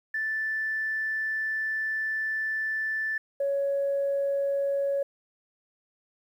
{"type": "tone pair in turn", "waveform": "sine", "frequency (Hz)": [1760, 557.6], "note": ["A6", "C#5"], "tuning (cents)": [0, 10], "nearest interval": "octave + minor sixth", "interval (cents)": 1990, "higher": "first", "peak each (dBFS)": [-26, -23], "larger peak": "second", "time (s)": [[0.14, 3.18], [3.4, 5.03]], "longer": "first", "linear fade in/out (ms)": 5, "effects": ["tanh soft clip ceiling -20 dBFS", "10-bit"]}